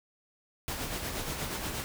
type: noise with tremolo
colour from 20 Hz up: pink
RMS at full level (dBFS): -34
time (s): 0.68-1.84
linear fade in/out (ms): 0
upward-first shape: sine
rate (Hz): 8.4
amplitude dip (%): 40
effects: none